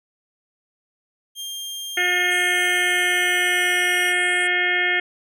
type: tone with pitch glide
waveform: sawtooth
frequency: 3200 to 2901 Hz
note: G7 to F#7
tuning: +35 to -35 cents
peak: -26 dBFS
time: 1.35-4.14 s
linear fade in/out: 50 ms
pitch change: -170 cents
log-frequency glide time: 2.28-3.96 s
type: harmonic tone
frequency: 358.3 Hz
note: F4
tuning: 44 cents sharp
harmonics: 1 / 2 / 4 / 5 / 6 / 7 / 8 / 9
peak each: -29 / -30 / -29 / -21 / -22 / -32 / -33 / -30 dBFS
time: 1.97-5 s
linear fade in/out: 5 ms
type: band-pass noise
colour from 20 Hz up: white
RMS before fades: -36 dBFS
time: 2.3-4.48 s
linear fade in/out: 20 ms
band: 7900 to 10000 Hz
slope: 96 dB/octave
effects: none